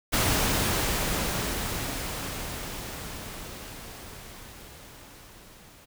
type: noise with level ramp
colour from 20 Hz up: pink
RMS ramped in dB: -23 to -52 dBFS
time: 0.12-5.86 s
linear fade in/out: 20 ms
effects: none